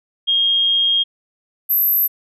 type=tone pair in turn; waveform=sine; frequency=3242 / 12173 Hz; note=G#7 / F#9; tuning=-42 / +48 cents; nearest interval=octave + major seventh; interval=2290 cents; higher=second; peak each=-13 dBFS; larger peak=neither; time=0.27-1.04 / 1.69-2.08 s; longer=first; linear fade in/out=20 ms; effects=none